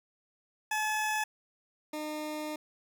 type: tone pair in turn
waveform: 20% pulse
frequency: 858 / 304.6 Hz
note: A5 / D#4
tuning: -44 / -37 cents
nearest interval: octave + tritone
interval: 1793 cents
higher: first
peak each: -24 / -30 dBFS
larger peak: first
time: 0.71-1.24 / 1.93-2.56 s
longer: second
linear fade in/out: 5 ms
effects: none